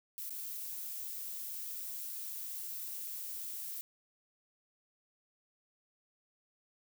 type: noise with dropouts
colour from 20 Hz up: violet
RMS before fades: -42 dBFS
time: 0.18-3.81 s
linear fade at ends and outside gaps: 0 ms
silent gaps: 0.295-0.305 s
effects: none